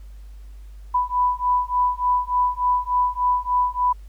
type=beating tone pair; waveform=sine; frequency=990 / 993.4 Hz; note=B5 / B5; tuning=+4 / +10 cents; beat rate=3.4 Hz; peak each=-21 dBFS; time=0.94-3.93 s; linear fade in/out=10 ms; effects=added 50 Hz sine -37 dBFS peak until 4.08 s + pink hiss -60 dBFS RMS until 4.08 s